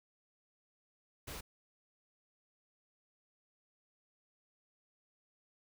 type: noise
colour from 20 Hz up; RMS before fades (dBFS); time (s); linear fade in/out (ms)
pink; -45; 1.27-1.41; 10
effects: none